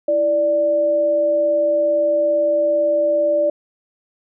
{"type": "tone pair together", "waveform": "sine", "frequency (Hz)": [329.6, 588.1], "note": ["E4", "D5"], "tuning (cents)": [0, 2], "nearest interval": "minor seventh", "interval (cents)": 1002, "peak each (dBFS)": [-26, -14], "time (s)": [0.08, 3.5], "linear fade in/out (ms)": 5, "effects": []}